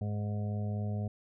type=harmonic tone; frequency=104 Hz; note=G#2; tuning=3 cents sharp; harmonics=1 / 2 / 4 / 5 / 6 / 7; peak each=-32 / -38 / -48 / -50 / -48 / -50 dBFS; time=0.01-1.08 s; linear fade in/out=5 ms; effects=none